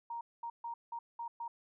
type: tone bursts at uneven times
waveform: sine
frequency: 935 Hz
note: A#5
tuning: 5 cents sharp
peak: -38 dBFS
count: 6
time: 0.1-0.21 / 0.43-0.5 / 0.64-0.74 / 0.92-0.99 / 1.19-1.28 / 1.4-1.48 s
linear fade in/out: 5 ms
effects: none